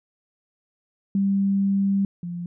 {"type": "tone pair in turn", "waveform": "sine", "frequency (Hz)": [196.9, 173.99], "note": ["G3", "F3"], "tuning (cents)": [8, -6], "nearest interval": "major second", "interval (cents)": 214, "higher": "first", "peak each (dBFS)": [-18, -28], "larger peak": "first", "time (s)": [[1.15, 2.05], [2.23, 2.46]], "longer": "first", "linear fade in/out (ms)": 2, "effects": []}